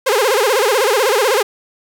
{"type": "tone with vibrato", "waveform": "sawtooth", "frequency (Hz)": 466.2, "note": "A#4", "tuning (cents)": 0, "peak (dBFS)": -8, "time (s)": [0.06, 1.43], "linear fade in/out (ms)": 10, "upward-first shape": "sine", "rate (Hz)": 16, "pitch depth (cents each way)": 260, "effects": []}